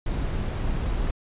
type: noise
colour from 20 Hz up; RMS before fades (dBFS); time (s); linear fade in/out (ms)
brown; -26; 0.06-1.11; 5
effects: resampled to 8000 Hz